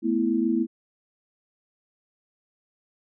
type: chord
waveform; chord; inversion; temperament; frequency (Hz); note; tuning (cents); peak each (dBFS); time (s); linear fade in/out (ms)
sine; A suspended second; none; equal; 220 / 246.9 / 329.6; A3 / B3 / E4; 0 / 0 / 0; -26 / -25 / -24; 0.02-0.67; 50
effects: none